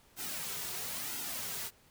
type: noise with flanger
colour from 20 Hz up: white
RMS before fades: -39 dBFS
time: 0.16-1.71 s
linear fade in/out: 50 ms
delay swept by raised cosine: 1.7 to 3.8 ms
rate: 1 Hz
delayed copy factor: -0.6
effects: pink hiss -64 dBFS RMS until 1.9 s